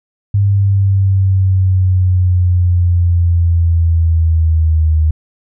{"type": "exponential sweep", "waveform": "sine", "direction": "down", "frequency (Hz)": [100.6, 77.78], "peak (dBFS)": -8, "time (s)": [0.34, 5.11], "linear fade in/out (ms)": 5, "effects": []}